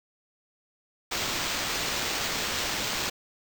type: noise with sample-and-hold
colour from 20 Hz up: white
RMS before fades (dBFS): -30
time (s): 1.11-3.1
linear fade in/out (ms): 10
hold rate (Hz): 11025
effects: none